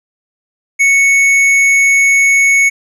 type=tone with hard clipping; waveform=sine; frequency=2214 Hz; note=C#7; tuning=3 cents flat; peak=-8 dBFS; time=0.79-2.7 s; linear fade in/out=20 ms; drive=8 dB; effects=none